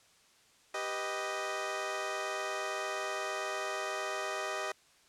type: chord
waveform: 15% pulse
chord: G augmented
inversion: none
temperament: equal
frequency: 392 / 493.9 / 622.3 Hz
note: G4 / B4 / D#5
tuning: 0 / 0 / 0 cents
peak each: -33 / -36 / -30 dBFS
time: 0.74-4.72 s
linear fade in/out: 5 ms
effects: white hiss -64 dBFS RMS until 5.08 s + low-pass 8000 Hz 12 dB/octave